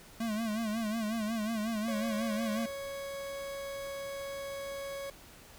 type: tone with vibrato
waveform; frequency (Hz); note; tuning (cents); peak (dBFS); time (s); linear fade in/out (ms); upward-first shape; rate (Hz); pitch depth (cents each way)
square; 220; A3; 0; -32; 0.2-2.66; 5; sine; 5.5; 89
type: tone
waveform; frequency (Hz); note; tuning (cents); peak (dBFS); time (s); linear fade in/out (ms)
40% pulse; 554.4; C#5; 0; -37; 1.88-5.1; 2
effects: pink hiss -54 dBFS RMS until 5.58 s